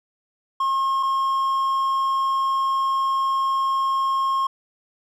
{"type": "tone pair in turn", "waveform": "triangle", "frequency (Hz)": [1076, 1076], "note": ["C6", "C6"], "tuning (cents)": [48, 48], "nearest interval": "unison", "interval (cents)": 0, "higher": "neither", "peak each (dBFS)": -17, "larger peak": "neither", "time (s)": [[0.6, 1.03], [1.03, 4.47]], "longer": "second", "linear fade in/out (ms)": 5, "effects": []}